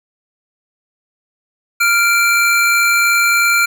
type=tone pair together; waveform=square; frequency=1393.2 / 2343 Hz; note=F6 / D7; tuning=-5 / -5 cents; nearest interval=major sixth; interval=900 cents; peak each=-14 dBFS; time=1.8-3.66 s; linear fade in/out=10 ms; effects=none